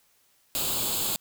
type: noise with comb filter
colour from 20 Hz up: white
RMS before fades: -28 dBFS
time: 0.55-1.16 s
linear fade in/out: 0 ms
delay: 0.26 ms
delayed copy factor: +0.75
effects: white hiss -65 dBFS RMS until 1.2 s